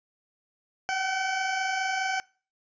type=tone pair together; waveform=20% pulse; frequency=740 / 764.8 Hz; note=F#5 / G5; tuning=0 / -43 cents; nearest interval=minor second; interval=57 cents; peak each=-30 / -22 dBFS; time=0.89-2.2 s; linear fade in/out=0 ms; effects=noise-tail reverb RT60 0.4 s tail -24 dB re dry + resampled to 16000 Hz